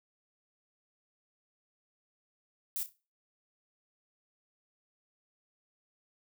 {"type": "noise with echo", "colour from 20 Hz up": "violet", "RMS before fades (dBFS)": -35, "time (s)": [2.76, 2.83], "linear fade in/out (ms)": 0, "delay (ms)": 31, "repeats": 3, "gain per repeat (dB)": -11, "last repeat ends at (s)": 2.923, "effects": ["noise-tail reverb RT60 0.3 s tail -17 dB re dry"]}